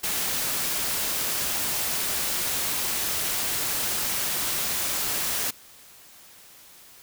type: noise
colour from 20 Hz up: white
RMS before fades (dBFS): -27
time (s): 0.03-5.51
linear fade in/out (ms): 10
effects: white hiss -50 dBFS RMS until 7.02 s